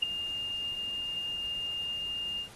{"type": "tone with ADSR envelope", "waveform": "sine", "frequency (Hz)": 2818, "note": "F7", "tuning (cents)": 15, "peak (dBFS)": -20, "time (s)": [0.02, 2.49], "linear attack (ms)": 9, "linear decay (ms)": 10, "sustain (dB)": -12, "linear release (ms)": 100, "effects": ["pink hiss -52 dBFS RMS until 2.55 s", "AAC 32 kbps"]}